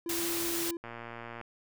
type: tone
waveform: triangle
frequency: 338.7 Hz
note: E4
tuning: 47 cents sharp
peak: -32 dBFS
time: 0.06-0.77 s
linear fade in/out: 2 ms
type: noise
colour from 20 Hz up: white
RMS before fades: -34 dBFS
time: 0.09-0.71 s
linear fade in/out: 5 ms
type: click train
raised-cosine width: 0.5 ms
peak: -27 dBFS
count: 68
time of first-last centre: 0.84-1.413 s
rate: 117 Hz
effects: none